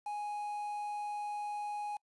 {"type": "tone with quantisation", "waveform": "triangle", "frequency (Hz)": 830.6, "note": "G#5", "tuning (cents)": 0, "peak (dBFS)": -34, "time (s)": [0.06, 1.97], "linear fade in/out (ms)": 5, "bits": 9, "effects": ["noise-tail reverb RT60 0.1 s tail -26 dB re dry", "resampled to 24000 Hz"]}